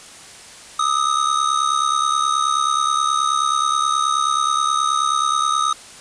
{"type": "ring-modulated tone", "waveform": "square", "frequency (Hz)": 1250, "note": "D#6", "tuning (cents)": 8, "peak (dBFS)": -14, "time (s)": [0.79, 5.73], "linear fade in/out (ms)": 5, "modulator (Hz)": 34.7, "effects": ["white hiss -40 dBFS RMS until 6 s", "resampled to 22050 Hz"]}